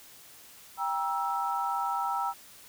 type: chord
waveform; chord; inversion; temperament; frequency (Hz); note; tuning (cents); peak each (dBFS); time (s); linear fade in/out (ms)
sine; E diminished; first; just; 791.1 / 949.3 / 1318.5; G5 / Bb5 / E6; +16 / +31 / 0; -32; 0.77-2.34; 50
effects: white hiss -52 dBFS RMS until 2.68 s